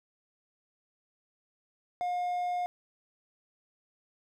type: tone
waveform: triangle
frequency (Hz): 714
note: F5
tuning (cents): +38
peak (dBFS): -27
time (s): 2.01-2.66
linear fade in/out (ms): 0
effects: none